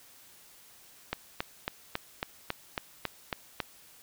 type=click train; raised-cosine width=0.3 ms; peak=-14 dBFS; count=10; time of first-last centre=1.13-3.603 s; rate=3.64 Hz; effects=white hiss -56 dBFS RMS until 4.02 s